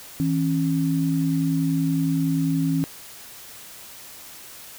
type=tone pair together; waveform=sine; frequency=162.2 / 272.8 Hz; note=E3 / C#4; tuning=-28 / -28 cents; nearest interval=major sixth; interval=900 cents; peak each=-22 dBFS; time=0.2-2.84 s; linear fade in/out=0 ms; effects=white hiss -42 dBFS RMS until 4.78 s